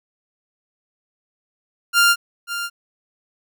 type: tone with echo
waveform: sawtooth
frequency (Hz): 1396.9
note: F6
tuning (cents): 0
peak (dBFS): -8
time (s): 1.93-2.16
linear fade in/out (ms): 50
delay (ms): 540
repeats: 1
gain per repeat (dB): -12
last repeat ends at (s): 2.7
effects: none